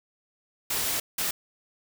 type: noise bursts at uneven times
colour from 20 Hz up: white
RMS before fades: -28 dBFS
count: 2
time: 0.7-1 / 1.18-1.31 s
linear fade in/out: 5 ms
effects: none